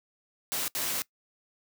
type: noise bursts at uneven times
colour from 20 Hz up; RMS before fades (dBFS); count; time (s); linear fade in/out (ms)
white; -31; 2; 0.52-0.68 / 0.75-1.02; 0
effects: noise-tail reverb RT60 0.1 s tail -21 dB re dry + high-pass 100 Hz 12 dB/octave